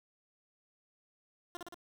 15% pulse tone with echo, 349.2 Hz, F4, in tune, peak -34 dBFS, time 1.55-1.57 s, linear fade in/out 0 ms, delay 58 ms, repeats 3, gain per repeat -2 dB, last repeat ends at 1.744 s, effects none

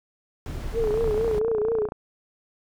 brown noise, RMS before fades -31 dBFS, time 0.46-1.39 s, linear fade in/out 0 ms
sine tone with vibrato, 440 Hz, A4, in tune, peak -21 dBFS, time 0.73-1.89 s, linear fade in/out 50 ms, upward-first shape triangle, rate 4.3 Hz, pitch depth 100 cents each way
click train, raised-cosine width 1 ms, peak -19 dBFS, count 33, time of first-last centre 0.84-1.921 s, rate 29.6 Hz
effects none

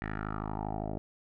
10% pulse tone with low-pass filter sweep, 52.6 Hz, G#1, 23 cents sharp, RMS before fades -36 dBFS, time 0.02-0.98 s, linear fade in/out 0 ms, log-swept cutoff 1900 to 560 Hz, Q 4.4, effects none

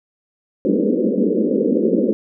pink band-pass noise, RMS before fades -17 dBFS, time 0.65-2.13 s, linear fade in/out 0 ms, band 190 to 540 Hz, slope 96 dB/octave, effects none

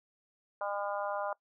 harmonic tone, 202.3 Hz, G#3, 45 cents flat, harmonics 3 / 4 / 5 / 6 / 7, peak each -36 / -38 / -40 / -42 / -43 dBFS, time 0.61-1.33 s, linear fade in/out 2 ms, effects noise-tail reverb RT60 0.1 s tail -22 dB re dry

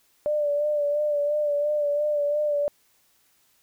sine tone with vibrato, 589 Hz, D5, 5 cents sharp, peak -21 dBFS, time 0.26-2.68 s, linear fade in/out 0 ms, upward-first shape sine, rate 2.9 Hz, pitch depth 36 cents each way, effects white hiss -64 dBFS RMS until 3.62 s

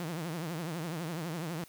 sawtooth tone with vibrato, 164.81 Hz, E3, in tune, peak -31 dBFS, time 0-1.64 s, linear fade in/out 2 ms, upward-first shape triangle, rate 12 Hz, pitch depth 180 cents each way, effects white hiss -57 dBFS RMS until 1.68 s

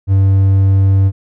triangle tone, 97 Hz, G2, 18 cents flat, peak -5 dBFS, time 0.07-1.12 s, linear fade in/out 50 ms, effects none

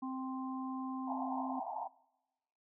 harmonic tone, 261.6 Hz, C4, in tune, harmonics 1 / 3 / 4, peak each -38 / -47 / -45 dBFS, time 0.02-1.6 s, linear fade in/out 10 ms
pink band-pass noise, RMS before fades -41 dBFS, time 1.07-1.88 s, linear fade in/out 10 ms, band 680 to 960 Hz, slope 96 dB/octave
effects noise-tail reverb RT60 1.0 s tail -22 dB re dry

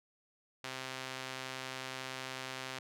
sawtooth tone with band-pass filter, 130.81 Hz, C3, in tune, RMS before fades -43 dBFS, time 0.64-2.79 s, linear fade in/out 2 ms, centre 3100 Hz, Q 0.6, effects none

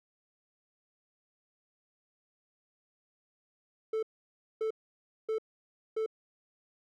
triangle tone bursts, 440 Hz, A4, in tune, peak -27 dBFS, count 4, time 3.93-6.062 s, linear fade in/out 5 ms, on 98 ms, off 580 ms, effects none

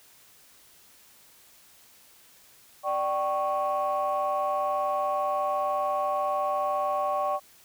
sine tone cluster, 591 / 770 / 1104 Hz, D5 / G5 / C#6, +11 / -31 / -7 cents, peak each -28 dBFS, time 2.83-7.4 s, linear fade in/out 50 ms, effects tanh soft clip ceiling -18 dBFS + white hiss -56 dBFS RMS until 7.64 s

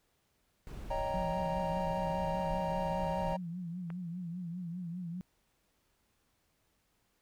brown noise, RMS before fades -43 dBFS, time 0.67-3.34 s, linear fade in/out 0 ms
triangle chord, Eb dominant seventh, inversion third, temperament equal with one note detuned, 556.3 / 622.3 / 784 / 932.3 Hz, Db5 / Eb5 / G5 / Bb5, +6 / 0 / 0 / 0 cents, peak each -36 / -37 / -38 / -35 dBFS, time 0.9-3.37 s, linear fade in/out 10 ms
sine tone with vibrato, 174.61 Hz, F3, in tune, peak -37 dBFS, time 1.14-5.21 s, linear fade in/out 0 ms, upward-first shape triangle, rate 5 Hz, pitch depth 110 cents each way
click, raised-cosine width 0.5 ms, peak -32 dBFS, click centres 3.903 s
effects pink hiss -75 dBFS RMS until 7.21 s

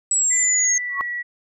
sine linear sweep, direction down, 7880 to 6400 Hz, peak -16 dBFS, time 0.11-0.78 s, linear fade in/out 2 ms
sine tone with pitch glide, 2006 to 1935.4 Hz, B6 to B6, +26 to -36 cents, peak -24 dBFS, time 0.3-1.23 s, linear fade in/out 20 ms, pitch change -62 cents, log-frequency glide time 0.63-1.02 s
sine tone with exponential growth, 1108.7 Hz, C#6, in tune, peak -16 dBFS, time 0.89-1.01 s, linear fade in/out 0 ms, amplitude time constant 24 ms
effects none

